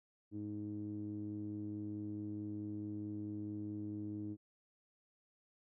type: tone with low-pass filter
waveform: sawtooth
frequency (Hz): 104.6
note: G#2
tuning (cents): +13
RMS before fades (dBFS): -43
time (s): 0.31-4.37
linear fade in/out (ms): 50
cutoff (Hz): 300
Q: 7.1
effects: none